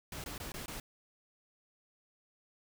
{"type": "noise bursts", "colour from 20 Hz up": "pink", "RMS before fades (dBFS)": -43, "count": 5, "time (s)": [0.12, 0.8], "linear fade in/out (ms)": 2, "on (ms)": 120, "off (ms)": 20, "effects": []}